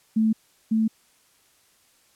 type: tone pair in turn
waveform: sine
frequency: 220 / 220.9 Hz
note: A3 / A3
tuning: 0 / +7 cents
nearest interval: unison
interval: 7 cents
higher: second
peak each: -17 / -18 dBFS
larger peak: first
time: 0.16-0.33 / 0.71-0.88 s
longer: neither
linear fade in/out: 10 ms
effects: white hiss -61 dBFS RMS until 2.15 s + low-pass 12000 Hz 12 dB/octave